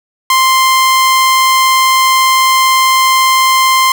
sawtooth tone, 1047 Hz, C6, 1 cent sharp, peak -3 dBFS, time 0.3-3.92 s, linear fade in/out 2 ms, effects none

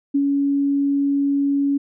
sine tone with ADSR envelope, 280.7 Hz, C#4, 22 cents sharp, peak -14 dBFS, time 0.14-1.78 s, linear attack 12 ms, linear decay 63 ms, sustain -2 dB, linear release 12 ms, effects none

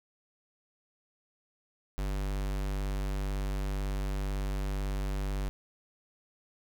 square tone, 49 Hz, G1, in tune, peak -31 dBFS, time 1.98-5.49 s, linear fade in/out 0 ms, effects none

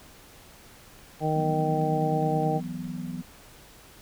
click train, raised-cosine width 0.3 ms, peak -36 dBFS, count 10, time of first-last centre 0.99-2.846 s, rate 4.85 Hz
harmonic tone, 155.56 Hz, D#3, in tune, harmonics 1 / 2 / 3 / 4 / 5, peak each -27 / -32 / -30 / -32 / -28 dBFS, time 1.2-2.61 s, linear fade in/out 50 ms
sine chord, E suspended second, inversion none, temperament just, 164.81 / 185.42 / 247.2 Hz, E3 / F#3 / B3, 0 / +4 / +2 cents, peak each -36 dBFS, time 1.35-3.23 s, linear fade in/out 20 ms
effects pink hiss -51 dBFS RMS until 4.01 s

